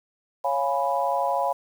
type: chord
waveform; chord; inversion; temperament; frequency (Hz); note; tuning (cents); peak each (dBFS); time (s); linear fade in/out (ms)
sine; C# dominant seventh; none; equal; 554.4 / 698.5 / 830.6 / 987.8; C#5 / E#5 / G#5 / B5; 0 / 0 / 0 / 0; -27; 0.44-1.53; 10
effects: 8-bit